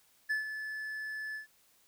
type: tone with ADSR envelope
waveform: triangle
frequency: 1733 Hz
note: A6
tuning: 27 cents flat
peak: -26 dBFS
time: 0.29-1.47 s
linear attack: 18 ms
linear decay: 130 ms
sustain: -9 dB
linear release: 120 ms
effects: white hiss -67 dBFS RMS until 1.87 s